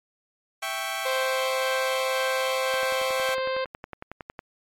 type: chord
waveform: 15% pulse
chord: C# diminished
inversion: first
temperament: equal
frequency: 659.3 / 784 / 1108.7 Hz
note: E5 / G5 / C#6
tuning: 0 / 0 / 0 cents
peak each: -27 / -25 / -27 dBFS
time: 0.62-3.35 s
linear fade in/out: 10 ms
type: harmonic tone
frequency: 523.3 Hz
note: C5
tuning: in tune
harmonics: 1 / 2 / 3 / 4 / 5 / 6 / 7 / 8 / 9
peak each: -26 / -32 / -36 / -38 / -40 / -42 / -43 / -44 / -45 dBFS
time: 1.05-3.65 s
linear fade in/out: 10 ms
type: click train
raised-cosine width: 0.5 ms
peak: -21 dBFS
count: 19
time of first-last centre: 2.74-4.391 s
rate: 10.9 Hz
effects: MP3 64 kbps